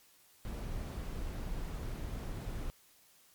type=noise; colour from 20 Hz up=brown; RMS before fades=-39 dBFS; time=0.45-2.7 s; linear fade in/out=0 ms; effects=white hiss -64 dBFS RMS until 3.34 s + MP3 96 kbps